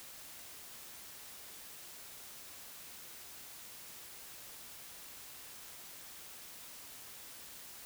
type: silence
effects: white hiss -51 dBFS RMS until 7.85 s